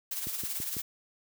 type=noise with tremolo; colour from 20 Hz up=blue; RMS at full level=-33 dBFS; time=0.11-0.82 s; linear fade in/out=5 ms; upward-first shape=sine; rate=18 Hz; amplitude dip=50%
type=click train; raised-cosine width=3 ms; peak=-27 dBFS; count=4; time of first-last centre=0.27-0.768 s; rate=6.03 Hz
effects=high-pass 60 Hz 12 dB/octave

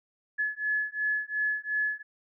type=beating tone pair; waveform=sine; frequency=1707 / 1709.8 Hz; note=G#6 / G#6; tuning=+47 / +50 cents; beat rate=2.8 Hz; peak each=-30 dBFS; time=0.38-2.03 s; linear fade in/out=20 ms; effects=none

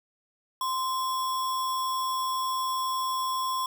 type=tone with sample-and-hold; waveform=sine; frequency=1041 Hz; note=C6; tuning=9 cents flat; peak=-26 dBFS; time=0.61-3.66 s; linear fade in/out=2 ms; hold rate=4410 Hz; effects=none

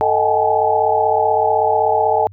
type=tone cluster; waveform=sine; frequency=442.7 / 626 / 755 / 824 / 860 Hz; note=A4 / D#5 / F#5 / G#5 / A5; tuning=+11 / +10 / +35 / -14 / -40 cents; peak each=-19 dBFS; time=0.01-2.27 s; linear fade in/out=0 ms; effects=added 98 Hz sine -37 dBFS peak until 2.32 s

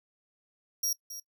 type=tone with echo; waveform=sawtooth; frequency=5650 Hz; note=F8; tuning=19 cents sharp; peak=-25 dBFS; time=0.83-0.93 s; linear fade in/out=5 ms; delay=270 ms; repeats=1; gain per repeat=-12 dB; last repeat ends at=1.2 s; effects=noise-tail reverb RT60 0.1 s tail -20 dB re dry

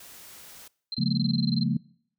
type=noise; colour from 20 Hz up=white; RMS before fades=-47 dBFS; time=0-0.68 s; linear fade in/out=5 ms
type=tone bursts; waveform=sine; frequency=4132 Hz; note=C8; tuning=22 cents flat; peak=-29 dBFS; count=16; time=0.92-1.634 s; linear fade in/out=2 ms; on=24 ms; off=22 ms
type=chord; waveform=sine; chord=Bb minor seventh; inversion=first; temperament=equal with one note detuned; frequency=138.59 / 174.61 / 211.4 / 233.1 Hz; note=Db3 / F3 / Ab3 / Bb3; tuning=0 / 0 / +31 / 0 cents; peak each=-28 dBFS; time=0.98-1.77 s; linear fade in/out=5 ms
effects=noise-tail reverb RT60 0.6 s tail -23 dB re dry

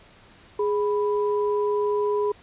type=tone pair together; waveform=sine; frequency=415.3 / 987.8 Hz; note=G#4 / B5; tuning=0 / 0 cents; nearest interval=octave + minor third; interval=1500 cents; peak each=-21 / -29 dBFS; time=0.59-2.32 s; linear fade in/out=5 ms; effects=pink hiss -52 dBFS RMS until 2.42 s + resampled to 8000 Hz

